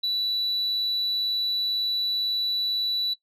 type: tone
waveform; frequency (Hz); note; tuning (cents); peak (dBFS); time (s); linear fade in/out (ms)
sine; 3951; B7; 0; -21; 0.03-3.14; 10
effects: noise-tail reverb RT60 0.1 s tail -17 dB re dry + tanh soft clip ceiling -21 dBFS